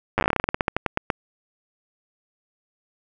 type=slowing click train; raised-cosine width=0.5 ms; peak=-5 dBFS; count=21; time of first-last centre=0.18-1.102 s; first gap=9 ms; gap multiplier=1.15; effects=none